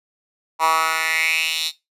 10% pulse tone with high-pass filter sweep, 160.8 Hz, E3, 43 cents flat, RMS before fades -20 dBFS, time 0.59-1.72 s, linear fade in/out 50 ms, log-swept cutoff 970 to 3900 Hz, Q 4.4, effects noise-tail reverb RT60 0.2 s tail -17 dB re dry + resampled to 32000 Hz

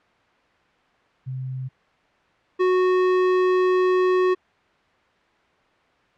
sine / square tone pair in turn, 130.1 / 368 Hz, C3 / F#4, -9 / -9 cents, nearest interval octave + tritone, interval 1800 cents, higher second, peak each -27 / -17 dBFS, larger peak second, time 1.26-1.69 / 2.59-4.35 s, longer second, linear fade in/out 20 ms, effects white hiss -59 dBFS RMS until 6.17 s + low-pass 2000 Hz 12 dB/octave

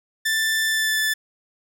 sawtooth tone with pitch glide, 1769 to 1750.7 Hz, A6 to A6, +9 to -9 cents, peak -16 dBFS, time 0.25-1.14 s, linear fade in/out 10 ms, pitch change -18 cents, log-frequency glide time 0.66-0.99 s, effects none

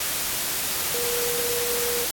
sine tone in noise, 479.3 Hz, A#4, 48 cents sharp, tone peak -28 dBFS, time 0.94-2.05 s, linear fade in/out 5 ms, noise white, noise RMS -26 dBFS, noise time 0-2.11 s, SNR -5 dB, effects AAC 64 kbps

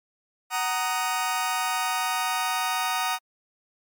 sawtooth chord, D# minor, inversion first, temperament just, 746.7 / 933.4 / 1244.5 Hz, F#5 / A#5 / D#6, +16 / +2 / 0 cents, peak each -25 dBFS, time 0.5-3.19 s, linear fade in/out 50 ms, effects MP3 96 kbps

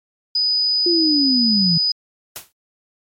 sine tone, 4978 Hz, D#8, in tune, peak -15 dBFS, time 0.35-1.92 s, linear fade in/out 5 ms
sine linear sweep, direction down, 354.7 to 160.4 Hz, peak -16 dBFS, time 0.86-1.78 s, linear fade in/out 5 ms
white noise with exponential decay, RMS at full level -27 dBFS, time 2.36-2.52 s, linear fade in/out 0 ms, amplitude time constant 33 ms
effects MP3 64 kbps

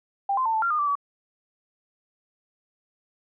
sine tone with pitch steps, 793 / 1036 / 897 / 878 / 1381 / 1220 / 1166 / 1141 Hz, G5 / C6 / A5 / A5 / F6 / D#6 / D6 / C#6, +20 / -17 / +33 / -4 / -20 / -34 / -13 / +50 cents, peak -21 dBFS, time 0.29-0.954 s, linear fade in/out 5 ms, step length 83 ms, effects none

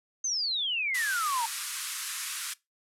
sine exponential sweep, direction down, 6410 to 885 Hz, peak -27 dBFS, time 0.24-1.46 s, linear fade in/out 5 ms
white band-pass noise, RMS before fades -36 dBFS, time 0.94-2.54 s, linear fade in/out 10 ms, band 1100 to 12000 Hz, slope 48 dB/octave
effects noise-tail reverb RT60 0.2 s tail -21 dB re dry

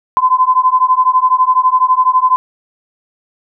sine beating tone pair, 1016 / 1028 Hz, B5 / C6, +49 / -31 cents, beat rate 12 Hz, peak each -11 dBFS, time 0.17-2.36 s, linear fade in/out 0 ms, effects none

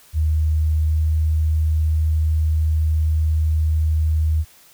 sine tone with pitch glide, 77.78 to 78.28 Hz, D#2 to D#2, 0 to +11 cents, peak -15 dBFS, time 0.13-4.45 s, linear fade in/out 50 ms, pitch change +11 cents, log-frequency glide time 0.87-0.99 s, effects white hiss -50 dBFS RMS until 4.73 s

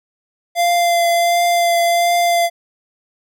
square tone with vibrato, 690 Hz, F5, 21 cents flat, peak -13 dBFS, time 0.55-2.5 s, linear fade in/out 50 ms, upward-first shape triangle, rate 1.4 Hz, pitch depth 17 cents each way, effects none

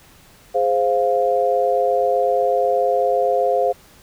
sine chord, F minor, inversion first, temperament equal, 415.3 / 523.3 / 698.5 Hz, Ab4 / C5 / F5, 0 / 0 / 0 cents, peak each -22 / -18 / -19 dBFS, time 0.54-3.73 s, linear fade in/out 20 ms, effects pink hiss -49 dBFS RMS until 4.02 s

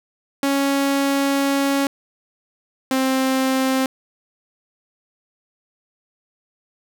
sawtooth tone pair in turn, 277.2 / 263.3 Hz, C#4 / C4, 0 / +11 cents, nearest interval minor second, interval 89 cents, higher first, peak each -13 dBFS, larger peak neither, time 0.43-1.87 / 2.91-3.86 s, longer first, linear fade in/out 2 ms, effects none

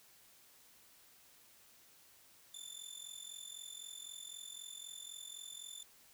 20% pulse tone with amplitude modulation, 3531 Hz, A7, 5 cents sharp, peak -38 dBFS, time 2.54-5.83 s, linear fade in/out 5 ms, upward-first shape sine, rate 43.9 Hz, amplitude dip 80%, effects white hiss -64 dBFS RMS until 6.13 s

